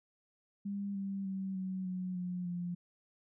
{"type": "tone with pitch steps", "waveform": "sine", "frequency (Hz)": [200.4, 196.05, 191.79, 187.63, 183.56, 179.57, 175.67], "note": ["G3", "G3", "G3", "F#3", "F#3", "F3", "F3"], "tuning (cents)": [38, 0, -38, 24, -14, 48, 10], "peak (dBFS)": -35, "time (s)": [0.65, 2.75], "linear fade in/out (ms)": 10, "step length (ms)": 300, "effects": []}